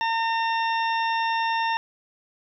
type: harmonic tone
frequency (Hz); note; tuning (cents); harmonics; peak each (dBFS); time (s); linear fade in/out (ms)
910; A#5; -42; 1 / 2 / 3 / 4 / 6; -23 / -29 / -33 / -35 / -39; 0.01-1.77; 0
effects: 10-bit